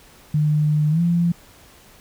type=tone with pitch glide; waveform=sine; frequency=151 to 171.46 Hz; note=D3 to F3; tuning=+48 to -32 cents; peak=-15 dBFS; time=0.34-1.32 s; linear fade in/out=5 ms; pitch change=+220 cents; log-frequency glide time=0.9-1.01 s; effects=pink hiss -49 dBFS RMS until 2 s